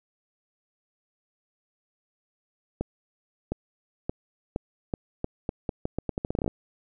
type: accelerating click train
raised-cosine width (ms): 2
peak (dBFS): -14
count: 20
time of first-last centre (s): 2.81-6.479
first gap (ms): 710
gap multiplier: 0.81
effects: none